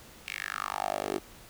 10% pulse tone with high-pass filter sweep, 50 Hz, G1, 35 cents sharp, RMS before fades -34 dBFS, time 0.26-1.19 s, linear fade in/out 20 ms, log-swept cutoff 2600 to 360 Hz, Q 4.4, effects pink hiss -52 dBFS RMS until 1.49 s

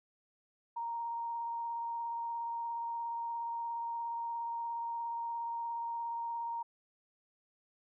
sine tone with vibrato, 932.3 Hz, A#5, in tune, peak -35 dBFS, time 0.76-6.63 s, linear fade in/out 10 ms, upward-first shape sine, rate 17 Hz, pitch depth 11 cents each way, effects none

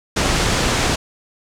pink low-pass noise, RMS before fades -18 dBFS, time 0.16-0.96 s, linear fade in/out 10 ms, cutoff 8200 Hz, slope 24 dB/octave, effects none

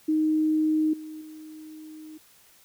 sine tone with level steps, 311.1 Hz, D#4, in tune, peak -20 / -36 / -40 dBFS, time 0.08-2.18 s, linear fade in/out 10 ms, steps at 0.93 / 1.21 s, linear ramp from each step 5 ms, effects white hiss -57 dBFS RMS until 2.64 s

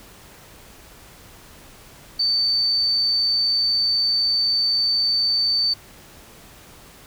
sine tone, 4556 Hz, C#8, 47 cents sharp, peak -17 dBFS, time 2.19-5.74 s, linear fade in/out 10 ms, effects pink hiss -46 dBFS RMS until 7.06 s

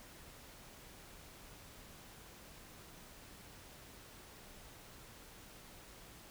silence, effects pink hiss -56 dBFS RMS until 6.3 s

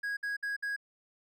triangle tone bursts, 1650 Hz, G#6, 12 cents flat, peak -30 dBFS, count 4, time 0.03-0.764 s, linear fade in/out 10 ms, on 140 ms, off 58 ms, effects none

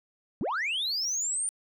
sine linear sweep, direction up, 146.83 to 9210 Hz, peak -25 dBFS, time 0.41-1.49 s, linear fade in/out 0 ms, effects tanh soft clip ceiling -26 dBFS

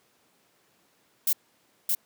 violet noise with echo, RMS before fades -23 dBFS, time 1.27-1.33 s, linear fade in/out 5 ms, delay 620 ms, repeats 1, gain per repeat -2 dB, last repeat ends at 1.95 s, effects pink hiss -65 dBFS RMS until 2.05 s + high-pass 200 Hz 12 dB/octave

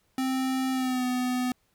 square tone with pitch glide, 261.6 to 250.7 Hz, C4 to B3, 0 to +26 cents, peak -26 dBFS, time 0.18-1.52 s, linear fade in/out 2 ms, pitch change -74 cents, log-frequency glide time 0.72-1.05 s, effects pink hiss -70 dBFS RMS until 1.74 s

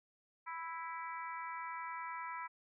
harmonic tone, 329.6 Hz, E4, in tune, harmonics 3 / 4 / 5 / 6 / 7, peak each -43 / -47 / -53 / -50 / -52 dBFS, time 0.46-2.48 s, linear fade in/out 20 ms, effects none

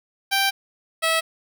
10% pulse tone pair in turn, 784 / 649.7 Hz, G5 / E5, 0 / -25 cents, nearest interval minor third, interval 325 cents, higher first, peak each -10 dBFS, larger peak neither, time 0.31-0.51 / 1.02-1.21 s, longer first, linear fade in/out 20 ms, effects none

